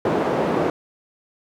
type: band-pass noise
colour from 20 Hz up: white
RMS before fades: -21 dBFS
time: 0.05-0.7 s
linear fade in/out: 2 ms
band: 200 to 570 Hz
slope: 12 dB/octave
effects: none